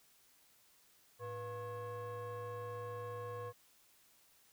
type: tone with frequency modulation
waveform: sine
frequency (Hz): 487.2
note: B4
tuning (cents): -24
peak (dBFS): -39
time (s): 1.19-3.53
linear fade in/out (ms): 50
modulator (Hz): 595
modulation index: 1.1
effects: tanh soft clip ceiling -40 dBFS + white hiss -68 dBFS RMS until 4.52 s